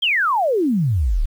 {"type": "exponential sweep", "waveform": "sine", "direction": "down", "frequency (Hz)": [3322, 30.23], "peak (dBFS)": -15, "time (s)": [0.02, 1.26], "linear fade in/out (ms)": 10, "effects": ["8-bit"]}